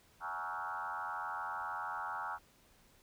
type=tone with frequency modulation; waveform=sine; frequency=1117 Hz; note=C#6; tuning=13 cents sharp; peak=-37 dBFS; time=0.2-2.39 s; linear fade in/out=50 ms; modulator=87.1 Hz; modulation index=4; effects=pink hiss -66 dBFS RMS until 3.02 s